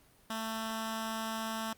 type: tone with notch filter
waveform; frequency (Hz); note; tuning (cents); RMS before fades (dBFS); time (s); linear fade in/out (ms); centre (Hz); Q
10% pulse; 222.5; A3; +20; -37; 0.3-1.73; 2; 470; 1.2
effects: pink hiss -63 dBFS RMS until 1.77 s + Opus 32 kbps